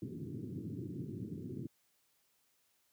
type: band-pass noise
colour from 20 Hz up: pink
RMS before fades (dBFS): -43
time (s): 0.02-1.67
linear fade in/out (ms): 2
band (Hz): 100 to 370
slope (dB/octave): 48
effects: white hiss -75 dBFS RMS until 2.92 s + high-pass 60 Hz 12 dB/octave